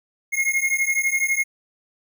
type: beating tone pair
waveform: square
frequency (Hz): 2147 / 2159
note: C7 / C#7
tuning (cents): +44 / -46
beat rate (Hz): 12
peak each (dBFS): -23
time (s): 0.32-1.44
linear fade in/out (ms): 20
effects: none